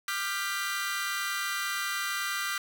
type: chord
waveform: sawtooth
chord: G dominant seventh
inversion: second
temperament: equal with one note detuned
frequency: 1191.1 / 1396.9 / 1568 / 1975.5 Hz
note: D6 / F6 / G6 / B6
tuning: +24 / 0 / 0 / 0 cents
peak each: -32 dBFS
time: 0.08-2.58 s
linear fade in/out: 2 ms
effects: none